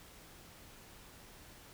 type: silence
effects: pink hiss -56 dBFS RMS until 1.73 s